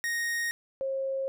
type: tone pair in turn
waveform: 45% pulse / sine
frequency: 1864.7 / 537.4 Hz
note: A#6 / C5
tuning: 0 / +46 cents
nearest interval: octave + minor seventh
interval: 2154 cents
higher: first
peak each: -28 dBFS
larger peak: neither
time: 0.04-0.51 / 0.81-1.28 s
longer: neither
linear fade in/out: 0 ms
effects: none